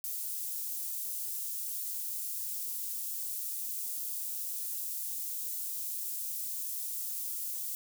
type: high-pass noise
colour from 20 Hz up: white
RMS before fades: -37 dBFS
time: 0.04-7.75 s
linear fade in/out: 0 ms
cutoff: 9100 Hz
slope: 12 dB/octave
effects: none